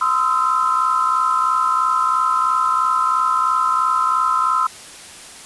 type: tone cluster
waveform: sine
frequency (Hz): 1031 / 1277 / 1340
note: C6 / D#6 / E6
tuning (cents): -26 / +45 / +28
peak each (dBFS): -19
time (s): 0.01-4.67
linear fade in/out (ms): 5
effects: white hiss -38 dBFS RMS until 5.45 s + resampled to 24000 Hz